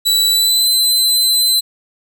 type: tone with pitch glide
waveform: sawtooth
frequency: 3946 to 4048 Hz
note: B7 to B7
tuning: -2 to +42 cents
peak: -8 dBFS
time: 0.05-1.61 s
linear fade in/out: 20 ms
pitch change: +44 cents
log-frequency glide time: 0.3-0.68 s
effects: none